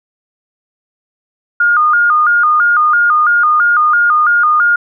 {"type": "tone with vibrato", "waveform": "sine", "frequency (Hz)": 1318.5, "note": "E6", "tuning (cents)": 0, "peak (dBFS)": -7, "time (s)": [1.6, 4.76], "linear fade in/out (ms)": 5, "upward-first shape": "square", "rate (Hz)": 3, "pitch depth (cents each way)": 130, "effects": []}